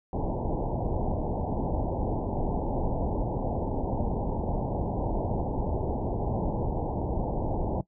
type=low-pass noise; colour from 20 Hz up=pink; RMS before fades=-29 dBFS; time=0.13-7.81 s; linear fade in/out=2 ms; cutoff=930 Hz; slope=96 dB/octave; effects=noise-tail reverb RT60 0.1 s tail -18 dB re dry